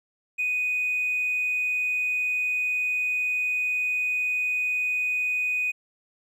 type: tone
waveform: triangle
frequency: 2489 Hz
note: D#7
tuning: in tune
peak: -20 dBFS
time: 0.38-5.72 s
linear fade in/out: 20 ms
effects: tanh soft clip ceiling -20 dBFS